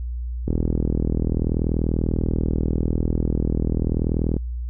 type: click train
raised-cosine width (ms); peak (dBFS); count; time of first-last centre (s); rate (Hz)
3; -9; 158; 0.48-4.366; 40.4
effects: added 60 Hz sine -25 dBFS peak until 4.69 s